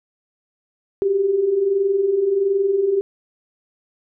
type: tone pair together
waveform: sine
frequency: 374.3 / 395.7 Hz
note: F#4 / G4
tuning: +20 / +16 cents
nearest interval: minor second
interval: 96 cents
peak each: -24 / -16 dBFS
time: 1.02-3.01 s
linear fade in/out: 0 ms
effects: none